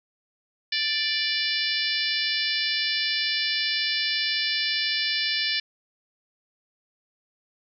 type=harmonic tone; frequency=587.3 Hz; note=D5; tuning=in tune; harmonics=3 / 4 / 5 / 6 / 7 / 8 / 9; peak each=-31 / -31 / -31 / -31 / -31 / -31 / -31 dBFS; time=0.72-5.6 s; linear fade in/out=5 ms; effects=none